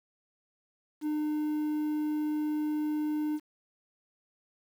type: tone with quantisation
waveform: triangle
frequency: 302.7 Hz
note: D#4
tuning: 48 cents flat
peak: -26 dBFS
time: 1.01-3.4 s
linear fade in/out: 50 ms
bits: 9
effects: none